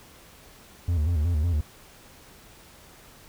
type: tone with vibrato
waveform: triangle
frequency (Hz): 80.9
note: E2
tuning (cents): -32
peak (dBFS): -19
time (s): 0.88-1.61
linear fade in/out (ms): 5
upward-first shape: square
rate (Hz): 5.4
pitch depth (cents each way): 120
effects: pink hiss -51 dBFS RMS until 3.28 s